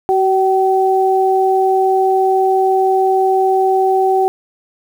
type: tone pair together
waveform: sine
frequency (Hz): 378.9 / 765.1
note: F#4 / G5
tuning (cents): +41 / -42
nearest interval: octave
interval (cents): 1217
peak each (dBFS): -13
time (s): 0.09-4.28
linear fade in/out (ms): 0
effects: 7-bit